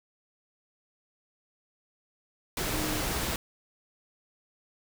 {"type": "tone in noise", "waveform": "sine", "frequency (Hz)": 306.9, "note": "D#4", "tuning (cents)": -24, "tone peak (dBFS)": -35, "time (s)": [2.73, 3.01], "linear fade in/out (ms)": 2, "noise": "pink", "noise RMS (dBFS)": -31, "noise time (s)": [2.57, 3.36], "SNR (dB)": -7, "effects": []}